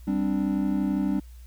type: chord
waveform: triangle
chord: G suspended fourth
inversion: none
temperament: equal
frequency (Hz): 196 / 261.6 / 293.7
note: G3 / C4 / D4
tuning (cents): 0 / 0 / 0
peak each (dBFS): -24 / -27 / -25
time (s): 0.07-1.2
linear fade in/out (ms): 10
effects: added 60 Hz sine -42 dBFS peak until 1.46 s + white hiss -60 dBFS RMS until 1.46 s